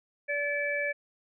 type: harmonic tone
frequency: 577 Hz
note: D5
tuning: 31 cents flat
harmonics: 1 / 3 / 4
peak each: -32 / -32 / -32 dBFS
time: 0.28-0.93 s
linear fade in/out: 20 ms
effects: none